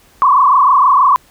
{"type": "tone with frequency modulation", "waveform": "sine", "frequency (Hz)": 1078, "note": "C#6", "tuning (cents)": -49, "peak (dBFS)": -6, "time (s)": [0.22, 1.16], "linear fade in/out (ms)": 0, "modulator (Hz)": 26.3, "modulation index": 3.2, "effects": ["pink hiss -48 dBFS RMS until 1.3 s"]}